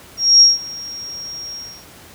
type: tone with ADSR envelope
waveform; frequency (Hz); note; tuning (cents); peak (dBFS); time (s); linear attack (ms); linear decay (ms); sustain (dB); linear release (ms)
sine; 5590; F8; +1; -4; 0.17-1.86; 240; 170; -23; 310
effects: pink hiss -42 dBFS RMS until 2.14 s + high-pass 60 Hz 12 dB/octave